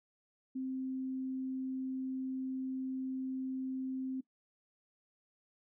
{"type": "tone", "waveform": "sine", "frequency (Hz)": 261.6, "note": "C4", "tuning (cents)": 0, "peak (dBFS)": -35, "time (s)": [0.55, 4.21], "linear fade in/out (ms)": 10, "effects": ["noise-tail reverb RT60 0.1 s tail -19 dB re dry"]}